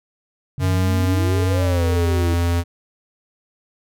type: exponential two-way sweep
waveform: sine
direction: up then down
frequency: 132.5 to 587.3 to 323.6 Hz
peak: -24 dBFS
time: 0.58-2.34 s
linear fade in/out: 0 ms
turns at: 1.64 s
type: tone with pitch glide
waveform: square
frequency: 93.1 to 85.87 Hz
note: F#2 to F2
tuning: +11 to -29 cents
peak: -17 dBFS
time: 0.59-2.64 s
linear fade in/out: 50 ms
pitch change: -140 cents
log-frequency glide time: 1.54-1.82 s
effects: none